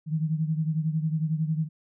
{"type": "beating tone pair", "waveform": "sine", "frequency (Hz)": [155.56, 166.56], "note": ["D#3", "E3"], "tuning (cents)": [0, 18], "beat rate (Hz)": 11, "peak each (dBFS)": [-25, -30], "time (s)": [0.06, 1.69], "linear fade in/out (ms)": 50, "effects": []}